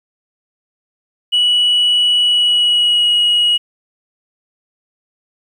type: tone with pitch glide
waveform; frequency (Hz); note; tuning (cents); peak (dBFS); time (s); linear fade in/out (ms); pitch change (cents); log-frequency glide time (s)
sine; 2939 to 2902; F#7 to F#7; -12 to -34; -8; 1.32-3.58; 20; -22; 2.2-3.1
effects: tanh soft clip ceiling -8 dBFS + 8-bit